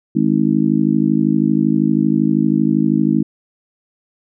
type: harmonic tone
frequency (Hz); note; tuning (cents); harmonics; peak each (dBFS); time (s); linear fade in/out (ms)
52.7; G#1; +26; 3 / 4 / 5 / 6; -20 / -16 / -17 / -18; 0.15-3.23; 10
effects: none